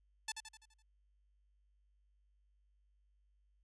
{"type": "tone with echo", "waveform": "5% pulse", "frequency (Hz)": 876, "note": "A5", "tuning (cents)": -8, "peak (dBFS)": -25, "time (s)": [0.28, 0.32], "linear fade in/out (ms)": 5, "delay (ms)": 84, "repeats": 6, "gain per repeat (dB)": -6, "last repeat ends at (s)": 0.824, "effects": ["added 50 Hz sine -70 dBFS peak until 3.63 s", "resampled to 22050 Hz"]}